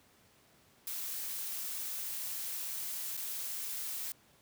blue noise with dropouts, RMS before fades -39 dBFS, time 0.87-4.12 s, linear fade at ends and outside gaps 1 ms, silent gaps 3.168-3.175 s, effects pink hiss -65 dBFS RMS until 4.41 s + high-pass 80 Hz 12 dB/octave

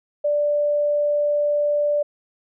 sine tone, 587.3 Hz, D5, in tune, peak -17 dBFS, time 0.24-2.03 s, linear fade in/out 10 ms, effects none

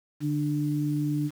sine tone pair together, 147.4 / 296.8 Hz, D3 / D4, +7 / +18 cents, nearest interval octave, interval 1211 cents, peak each -27 dBFS, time 0.2-1.31 s, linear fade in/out 50 ms, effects 8-bit

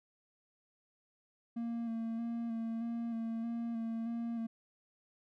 triangle tone with vibrato, 230 Hz, A#3, 23 cents flat, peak -33 dBFS, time 1.56-4.47 s, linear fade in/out 10 ms, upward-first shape square, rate 1.6 Hz, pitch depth 21 cents each way, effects none

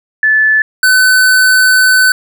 sine / square tone pair in turn, 1739 / 1511.9 Hz, A6 / F#6, -21 / +37 cents, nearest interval major second, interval 242 cents, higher first, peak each -6 dBFS, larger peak neither, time 0.23-0.62 / 0.83-2.12 s, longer second, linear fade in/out 2 ms, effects none

